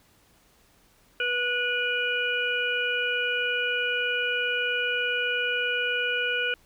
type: harmonic tone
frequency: 488.4 Hz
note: B4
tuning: 19 cents flat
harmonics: 1 / 3 / 5 / 6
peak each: -32 / -27 / -30 / -31 dBFS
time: 1.2-6.54 s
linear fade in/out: 2 ms
effects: pink hiss -61 dBFS RMS until 6.65 s